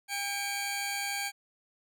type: tone pair together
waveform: 15% pulse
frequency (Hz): 803 / 2278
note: G5 / C#7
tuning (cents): +41 / +47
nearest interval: octave + tritone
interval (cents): 1806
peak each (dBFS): -28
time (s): 0.08-1.32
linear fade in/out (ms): 50
effects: none